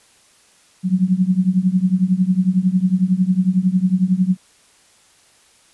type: tone with tremolo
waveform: sine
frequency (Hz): 185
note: F#3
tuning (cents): 0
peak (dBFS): -9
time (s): 0.83-4.37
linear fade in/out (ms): 50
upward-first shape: triangle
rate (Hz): 11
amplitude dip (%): 95
effects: white hiss -53 dBFS RMS until 5.73 s + resampled to 24000 Hz